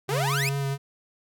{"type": "tone with vibrato", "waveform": "square", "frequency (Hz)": 138.6, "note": "C#3", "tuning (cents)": 0, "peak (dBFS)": -26, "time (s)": [0.08, 0.78], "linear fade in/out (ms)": 50, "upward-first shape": "sine", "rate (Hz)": 4.6, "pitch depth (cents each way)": 18}
{"type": "exponential sweep", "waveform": "sawtooth", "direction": "up", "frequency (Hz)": [376.9, 2664], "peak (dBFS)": -22, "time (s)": [0.09, 0.49], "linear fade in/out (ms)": 0}
{"effects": []}